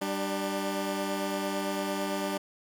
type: tone pair together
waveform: 15% pulse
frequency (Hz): 195.5 / 297.7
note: G3 / D4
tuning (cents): -4 / +24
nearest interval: perfect fifth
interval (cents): 728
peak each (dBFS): -26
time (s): 0.01-2.38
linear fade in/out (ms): 10
effects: none